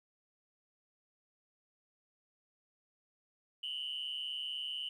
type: tone with amplitude modulation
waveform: sine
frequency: 2968 Hz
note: F#7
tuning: 5 cents sharp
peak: -32 dBFS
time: 3.63-4.89 s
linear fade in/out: 5 ms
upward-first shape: sine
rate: 140 Hz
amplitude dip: 95%
effects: tanh soft clip ceiling -30 dBFS + 12-bit